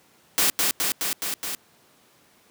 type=noise with echo; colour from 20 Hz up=white; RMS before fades=-20 dBFS; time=0.38-0.5 s; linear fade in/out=0 ms; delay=210 ms; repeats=5; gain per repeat=-2 dB; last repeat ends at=1.55 s; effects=pink hiss -58 dBFS RMS until 2.5 s + high-pass 150 Hz 12 dB/octave

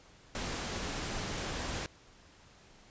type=noise; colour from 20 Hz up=pink; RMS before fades=-37 dBFS; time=0.35-1.86 s; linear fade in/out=0 ms; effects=pink hiss -59 dBFS RMS until 2.9 s + resampled to 16000 Hz

